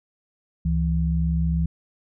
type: tone pair together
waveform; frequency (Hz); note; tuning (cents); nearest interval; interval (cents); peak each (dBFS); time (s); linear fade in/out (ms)
sine; 69.29 / 164.81; C#2 / E3; 0 / 0; octave + minor third; 1500; -22 / -22; 0.65-1.66; 5
effects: none